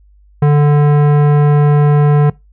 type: tone with tanh clipping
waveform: sine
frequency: 146.83 Hz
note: D3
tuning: in tune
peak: -8 dBFS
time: 0.42-2.3 s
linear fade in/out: 5 ms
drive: 17 dB
effects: noise-tail reverb RT60 0.2 s tail -22 dB re dry + added 50 Hz sine -43 dBFS peak until 2.52 s